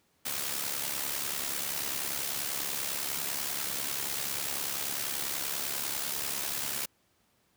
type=noise with amplitude modulation; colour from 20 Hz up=white; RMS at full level=-31 dBFS; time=0.25-6.86 s; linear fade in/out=10 ms; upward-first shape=sine; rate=70.2 Hz; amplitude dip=60%; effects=pink hiss -70 dBFS RMS until 7.56 s + high-pass 80 Hz 12 dB/octave